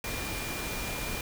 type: tone in noise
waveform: sine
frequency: 2400 Hz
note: D7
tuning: 37 cents sharp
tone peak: -40 dBFS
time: 0.04-1.21 s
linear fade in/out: 2 ms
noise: pink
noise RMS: -35 dBFS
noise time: 0.04-1.21 s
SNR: -8 dB
effects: none